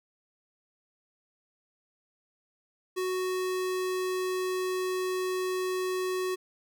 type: tone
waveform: square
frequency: 370 Hz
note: F#4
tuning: in tune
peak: -29 dBFS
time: 2.96-6.36 s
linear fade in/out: 20 ms
effects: none